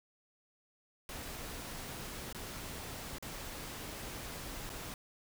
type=noise with dropouts; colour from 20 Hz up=pink; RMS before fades=-44 dBFS; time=1.09-4.94 s; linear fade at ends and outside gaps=1 ms; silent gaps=2.327-2.347 / 3.184-3.225 / 4.694-4.7 s; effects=none